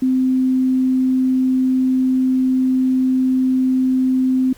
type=tone; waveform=sine; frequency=258.7 Hz; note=C4; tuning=19 cents flat; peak=-13 dBFS; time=0.02-4.53 s; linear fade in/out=5 ms; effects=pink hiss -47 dBFS RMS until 4.57 s